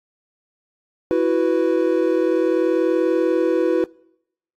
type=chord; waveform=triangle; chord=E suspended second; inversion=none; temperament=equal; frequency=329.6 / 370 / 493.9 Hz; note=E4 / F#4 / B4; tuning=0 / 0 / 0 cents; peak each=-18 dBFS; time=1.11-3.84 s; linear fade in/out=0 ms; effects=noise-tail reverb RT60 0.8 s tail -25 dB re dry + AAC 48 kbps